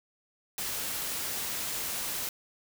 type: noise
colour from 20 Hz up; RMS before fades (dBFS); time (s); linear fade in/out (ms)
white; -34; 0.58-2.29; 2
effects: none